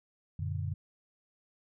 sine chord, Gb augmented, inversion none, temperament equal, 92.5 / 116.54 / 146.83 Hz, Gb2 / Bb2 / D3, 0 / 0 / 0 cents, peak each -34 / -39 / -37 dBFS, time 0.39-0.74 s, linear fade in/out 5 ms, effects none

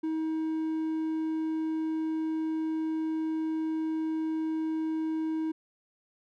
triangle tone, 317.5 Hz, D#4, 35 cents sharp, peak -26 dBFS, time 0.03-5.52 s, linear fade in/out 10 ms, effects none

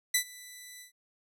10% pulse tone with ADSR envelope, 1987 Hz, B6, 10 cents sharp, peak -13 dBFS, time 0.14-0.92 s, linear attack 7 ms, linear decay 88 ms, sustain -24 dB, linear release 110 ms, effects none

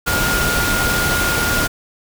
sine tone in noise, 1419 Hz, F6, 27 cents sharp, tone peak -19 dBFS, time 0.06-1.68 s, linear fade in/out 20 ms, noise pink, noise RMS -19 dBFS, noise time 0.06-1.68 s, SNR -3 dB, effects none

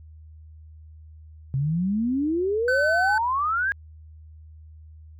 sine exponential sweep, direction up, 130 to 1661 Hz, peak -21 dBFS, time 1.54-3.72 s, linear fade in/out 0 ms
triangle tone, 1517 Hz, F#6, 43 cents sharp, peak -19 dBFS, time 2.68-3.18 s, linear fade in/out 2 ms
effects added 78 Hz sine -43 dBFS peak until 5.19 s

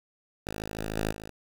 5% pulse tone with level steps, 53.4 Hz, G#1, 49 cents sharp, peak -23 / -25 / -21 / -16 / -30 dBFS, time 0.45-1.31 s, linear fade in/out 20 ms, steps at 0.62 / 0.78 / 0.96 / 1.12 s, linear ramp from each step 5 ms, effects 8-bit

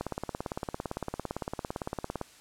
click train, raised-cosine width 1 ms, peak -18 dBFS, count 40, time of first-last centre 0.01-2.213 s, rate 17.7 Hz, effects white hiss -55 dBFS RMS until 2.4 s + low-pass 9000 Hz 12 dB/octave

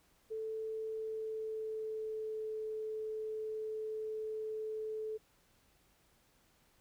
sine tone with pitch glide, 440 to 434.7 Hz, A4 to A4, 0 to -21 cents, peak -37 dBFS, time 0.3-5.18 s, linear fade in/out 20 ms, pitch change -21 cents, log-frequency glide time 0.89-2.52 s, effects pink hiss -70 dBFS RMS until 6.8 s

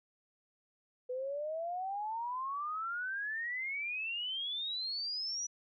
sine exponential sweep, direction up, 493.9 to 5920 Hz, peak -35 dBFS, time 1.09-5.47 s, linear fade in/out 10 ms, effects none

